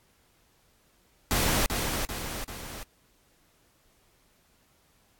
pink noise with echo, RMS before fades -25 dBFS, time 1.31-1.66 s, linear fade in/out 0 ms, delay 390 ms, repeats 3, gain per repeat -5 dB, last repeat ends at 2.83 s, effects pink hiss -65 dBFS RMS until 5.19 s + AAC 64 kbps

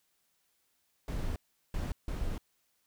brown noise bursts at uneven times, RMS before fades -34 dBFS, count 3, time 1.08-1.36 / 1.74-1.92 / 2.08-2.38 s, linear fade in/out 2 ms, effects white hiss -75 dBFS RMS until 2.86 s

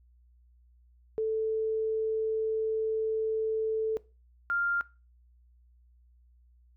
sine tone pair in turn, 440 / 1396.9 Hz, A4 / F6, 0 / 0 cents, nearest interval octave + minor sixth, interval 2000 cents, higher second, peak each -26 dBFS, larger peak neither, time 1.18-3.97 / 4.5-4.81 s, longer first, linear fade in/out 0 ms, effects noise-tail reverb RT60 0.3 s tail -20 dB re dry + added 60 Hz sine -58 dBFS peak until 6.76 s

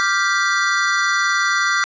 square chord, G dominant seventh, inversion second, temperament equal with one note detuned, 1174.7 / 1396.9 / 1568 / 1964.2 Hz, D6 / F6 / G6 / B6, 0 / 0 / 0 / -10 cents, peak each -22 dBFS, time 0-1.84 s, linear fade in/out 0 ms, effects resampled to 16000 Hz + 8-bit

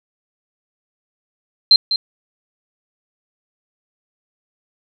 sine tone with echo, 4134 Hz, C8, 22 cents flat, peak -5 dBFS, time 1.71-1.76 s, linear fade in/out 2 ms, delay 200 ms, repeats 1, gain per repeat -10 dB, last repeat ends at 1.96 s, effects none

